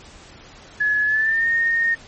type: tone with pitch glide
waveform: sine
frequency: 1700 to 1843.2 Hz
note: G#6 to A#6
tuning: +40 to -20 cents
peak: -16 dBFS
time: 0.8-1.95 s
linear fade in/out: 10 ms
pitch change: +140 cents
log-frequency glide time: 1.05-1.48 s
effects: pink hiss -44 dBFS RMS until 2.07 s + MP3 32 kbps